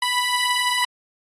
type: beating tone pair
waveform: 15% pulse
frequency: 983 / 989.1 Hz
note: B5 / B5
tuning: -8 / +2 cents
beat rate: 6.1 Hz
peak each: -19 / -14 dBFS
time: 0.02-0.85 s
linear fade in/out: 5 ms
effects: AAC 32 kbps